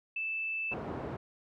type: tone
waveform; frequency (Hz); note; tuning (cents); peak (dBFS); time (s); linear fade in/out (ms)
sine; 2637; E7; 0; -32; 0.16-0.74; 5
type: band-pass noise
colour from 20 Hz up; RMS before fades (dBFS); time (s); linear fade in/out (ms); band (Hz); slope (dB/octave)
pink; -39; 0.71-1.17; 10; 110 to 940; 12
effects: none